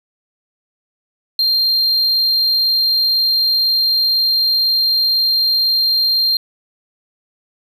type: tone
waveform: triangle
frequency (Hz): 4186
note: C8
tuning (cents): 0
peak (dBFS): -11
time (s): 1.39-6.37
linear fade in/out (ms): 2
effects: none